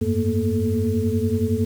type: tone cluster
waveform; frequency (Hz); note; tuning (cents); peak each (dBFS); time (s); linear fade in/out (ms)
sine; 91.2 / 102.4 / 227.3 / 237.8 / 435.1; F#2 / G#2 / A#3 / A#3 / A4; -24 / -24 / -43 / +35 / -19; -25; 0.01-1.65; 10
effects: 7-bit